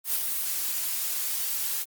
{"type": "noise with ADSR envelope", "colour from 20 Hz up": "blue", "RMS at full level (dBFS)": -25, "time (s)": [0.04, 1.85], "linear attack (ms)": 91, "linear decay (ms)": 73, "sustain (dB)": -4, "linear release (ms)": 35, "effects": ["Opus 32 kbps"]}